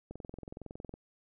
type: click train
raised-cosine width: 2 ms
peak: -30 dBFS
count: 19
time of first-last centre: 0.11-0.939 s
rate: 21.7 Hz
effects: none